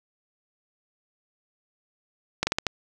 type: slowing click train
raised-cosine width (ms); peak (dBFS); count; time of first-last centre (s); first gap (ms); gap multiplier
0.2; -6; 5; 2.43-2.667; 40; 1.27
effects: none